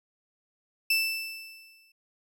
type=tone with exponential decay; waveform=30% pulse; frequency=2651 Hz; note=E7; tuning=9 cents sharp; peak=-18 dBFS; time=0.9-1.92 s; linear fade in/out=5 ms; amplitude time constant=220 ms; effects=none